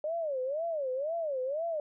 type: tone with vibrato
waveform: sine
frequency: 587.3 Hz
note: D5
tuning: in tune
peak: -30 dBFS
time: 0.04-1.8 s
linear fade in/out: 2 ms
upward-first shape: sine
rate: 2 Hz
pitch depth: 250 cents each way
effects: none